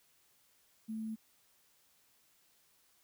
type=tone with sample-and-hold; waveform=sine; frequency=220 Hz; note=A3; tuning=in tune; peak=-37 dBFS; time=0.88-1.16 s; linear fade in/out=20 ms; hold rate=11025 Hz; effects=white hiss -70 dBFS RMS until 3.03 s